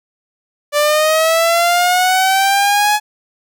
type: linear sweep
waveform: sawtooth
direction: up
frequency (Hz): 583 to 846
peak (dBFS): -7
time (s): 0.72-3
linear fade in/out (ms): 50
effects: none